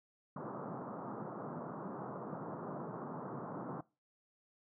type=band-pass noise; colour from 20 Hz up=pink; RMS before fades=-44 dBFS; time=0.36-3.81 s; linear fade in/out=5 ms; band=130 to 1300 Hz; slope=48 dB/octave; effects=noise-tail reverb RT60 0.3 s tail -22 dB re dry